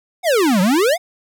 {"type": "exponential two-way sweep", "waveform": "square", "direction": "down then up", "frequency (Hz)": [764, 175.6, 754], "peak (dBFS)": -13, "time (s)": [0.23, 0.98], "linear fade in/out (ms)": 50, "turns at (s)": 0.61, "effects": []}